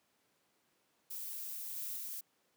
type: noise with level steps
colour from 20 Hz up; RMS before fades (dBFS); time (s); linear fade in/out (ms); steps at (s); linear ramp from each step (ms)
violet; -43 / -41 / -43; 1.1-2.21; 10; 1.76 / 1.97; 5
effects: pink hiss -75 dBFS RMS until 2.56 s + high-pass 200 Hz 12 dB/octave